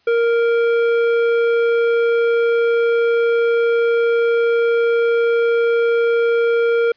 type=tone with hard clipping; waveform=sine; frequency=466.2 Hz; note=A#4; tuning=in tune; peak=-15 dBFS; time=0.07-6.92 s; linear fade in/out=5 ms; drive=10 dB; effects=white hiss -59 dBFS RMS until 6.96 s + resampled to 11025 Hz